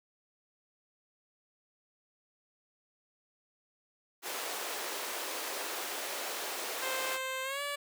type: high-pass noise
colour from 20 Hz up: pink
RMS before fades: -38 dBFS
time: 4.22-7.19 s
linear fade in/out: 50 ms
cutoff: 390 Hz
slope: 24 dB/octave
type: tone with pitch glide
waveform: 10% pulse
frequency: 523.3 to 574 Hz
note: C5 to D5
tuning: 0 to -40 cents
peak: -26 dBFS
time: 6.82-7.76 s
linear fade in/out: 10 ms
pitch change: +160 cents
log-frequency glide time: 7.43-7.62 s
effects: none